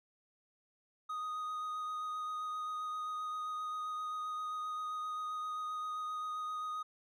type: tone with vibrato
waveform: triangle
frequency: 1244.5 Hz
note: D#6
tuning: in tune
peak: -35 dBFS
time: 1.09-6.83 s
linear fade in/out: 10 ms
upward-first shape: sine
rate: 7.6 Hz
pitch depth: 12 cents each way
effects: none